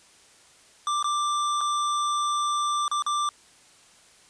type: tone with dropouts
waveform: square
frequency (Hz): 1180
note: D6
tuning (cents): +8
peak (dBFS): -24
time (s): 0.87-3.29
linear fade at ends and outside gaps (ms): 1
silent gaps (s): 1.027-1.043 / 1.608-1.612 / 2.88-2.914 / 3.023-3.064
effects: white hiss -55 dBFS RMS until 4.29 s + resampled to 22050 Hz